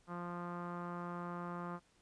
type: tone with low-pass filter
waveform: sawtooth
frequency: 174.61 Hz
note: F3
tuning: in tune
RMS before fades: -43 dBFS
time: 0.07-1.8 s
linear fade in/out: 50 ms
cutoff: 1200 Hz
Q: 4.1
effects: pink hiss -71 dBFS RMS until 2.01 s + resampled to 22050 Hz